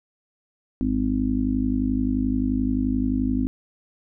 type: harmonic tone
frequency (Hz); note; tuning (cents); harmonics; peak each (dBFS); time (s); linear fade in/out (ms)
51.5; G#1; -14; 1 / 2 / 4 / 5 / 6; -28 / -32 / -29 / -22 / -31; 0.81-3.47; 0
effects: none